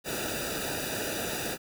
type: noise with comb filter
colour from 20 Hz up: pink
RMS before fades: -33 dBFS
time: 0.04-1.58 s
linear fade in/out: 50 ms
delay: 0.93 ms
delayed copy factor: -0.9
effects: none